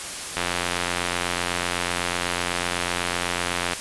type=click train; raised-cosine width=0.3 ms; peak=-7 dBFS; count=297; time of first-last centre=0.37-3.734 s; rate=88 Hz; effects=white hiss -32 dBFS RMS until 3.8 s + resampled to 24000 Hz